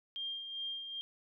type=tone with tremolo; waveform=sine; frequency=3201 Hz; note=G7; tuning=36 cents sharp; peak=-36 dBFS; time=0.16-1.01 s; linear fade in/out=0 ms; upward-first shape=sine; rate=2.5 Hz; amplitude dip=50%; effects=none